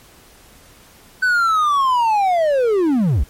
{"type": "linear sweep", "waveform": "triangle", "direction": "down", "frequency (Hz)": [1525, 45.83], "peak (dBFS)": -11, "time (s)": [1.22, 3.24], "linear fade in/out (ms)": 10, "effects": ["pink hiss -47 dBFS RMS until 3.29 s", "MP3 64 kbps"]}